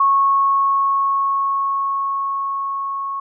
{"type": "tone with level ramp", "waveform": "sine", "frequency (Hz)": 1100, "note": "C#6", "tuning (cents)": -14, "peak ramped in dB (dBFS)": [-11, -22], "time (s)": [0, 3.2], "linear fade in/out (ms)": 5, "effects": []}